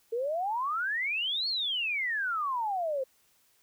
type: exponential two-way sweep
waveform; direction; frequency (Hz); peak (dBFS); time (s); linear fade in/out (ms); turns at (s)
sine; up then down; 445 to 4435 to 510; -28; 0.12-3.04; 10; 1.48
effects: white hiss -67 dBFS RMS until 3.62 s